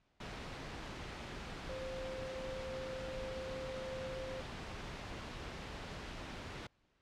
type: tone in noise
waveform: sine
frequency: 523.3 Hz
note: C5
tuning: in tune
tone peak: -42 dBFS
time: 1.69-4.41 s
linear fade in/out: 5 ms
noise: pink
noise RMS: -45 dBFS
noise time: 0.2-6.67 s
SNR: 0 dB
effects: pink hiss -75 dBFS RMS until 7.01 s + low-pass 4000 Hz 12 dB/octave